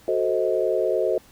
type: chord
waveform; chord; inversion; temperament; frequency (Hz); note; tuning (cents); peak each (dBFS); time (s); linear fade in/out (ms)
sine; F# diminished seventh; none; equal with one note detuned; 370 / 440 / 523.3 / 631.3; F#4 / A4 / C5 / Eb5; 0 / 0 / 0 / +25; -25; 0.08-1.18; 2
effects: pink hiss -53 dBFS RMS until 1.31 s